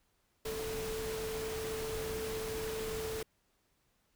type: tone in noise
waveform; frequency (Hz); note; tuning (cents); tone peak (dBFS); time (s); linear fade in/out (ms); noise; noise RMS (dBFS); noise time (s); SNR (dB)
sine; 441; A4; +4; -37; 0.45-3.23; 5; pink; -42; 0.45-3.23; +2
effects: pink hiss -75 dBFS RMS until 4.15 s